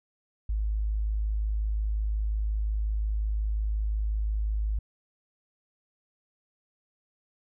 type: tone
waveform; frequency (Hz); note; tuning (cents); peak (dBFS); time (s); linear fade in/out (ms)
sine; 52.8; G#1; +29; -25; 0.49-4.79; 5
effects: none